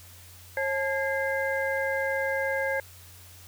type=tone cluster; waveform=sine; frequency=541 / 869 / 1626 / 2078 Hz; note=C#5 / A5 / G#6 / C7; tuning=-42 / -22 / -37 / -12 cents; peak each=-28 / -35 / -30 / -34 dBFS; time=0.57-2.8 s; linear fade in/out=2 ms; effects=added 90 Hz sine -50 dBFS peak until 3.47 s + white hiss -51 dBFS RMS until 3.47 s